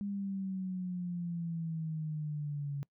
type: exponential sweep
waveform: sine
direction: down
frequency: 203.1 to 140.3 Hz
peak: -34 dBFS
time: 0.01-2.83 s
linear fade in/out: 0 ms
effects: noise-tail reverb RT60 0.1 s tail -24 dB re dry